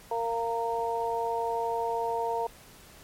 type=harmonic tone; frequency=230.9 Hz; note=A#3; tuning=16 cents flat; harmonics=2 / 3 / 4; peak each=-31 / -33 / -30 dBFS; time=0.11-2.47 s; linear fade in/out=5 ms; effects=pink hiss -52 dBFS RMS until 3.03 s + MP3 64 kbps